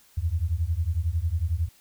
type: beating tone pair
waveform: sine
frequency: 77.78 / 88.78 Hz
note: D#2 / F2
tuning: 0 / +29 cents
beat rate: 11 Hz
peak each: -26 dBFS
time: 0.17-1.69 s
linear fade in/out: 10 ms
effects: white hiss -58 dBFS RMS until 1.8 s